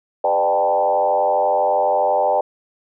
sine tone with frequency modulation, 691 Hz, F5, 19 cents flat, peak -14 dBFS, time 0.24-2.41 s, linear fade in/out 5 ms, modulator 92.2 Hz, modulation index 2.1, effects none

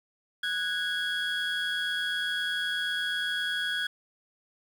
triangle tone cluster, 1478 / 1646 / 3329 Hz, F#6 / G#6 / G#7, -2 / -16 / +3 cents, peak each -30 dBFS, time 0.43-3.87 s, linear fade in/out 5 ms, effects tanh soft clip ceiling -19 dBFS + 9-bit

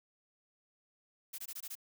blue noise bursts, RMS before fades -43 dBFS, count 6, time 1.33-1.754 s, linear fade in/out 10 ms, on 54 ms, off 20 ms, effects none

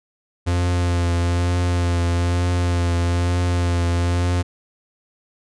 45% pulse tone with vibrato, 87.31 Hz, F2, in tune, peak -17 dBFS, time 0.46-4.43 s, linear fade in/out 20 ms, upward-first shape triangle, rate 1.1 Hz, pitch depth 25 cents each way, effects resampled to 22050 Hz

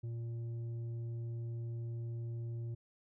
sine tone with tanh clipping, 116.6 Hz, A#2, 1 cent sharp, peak -39 dBFS, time 0.03-2.75 s, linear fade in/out 10 ms, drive 6 dB, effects none

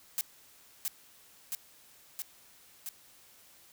blue noise with echo, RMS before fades -31 dBFS, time 0.18-0.21 s, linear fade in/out 0 ms, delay 670 ms, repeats 4, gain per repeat -2 dB, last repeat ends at 2.89 s, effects white hiss -59 dBFS RMS until 3.72 s

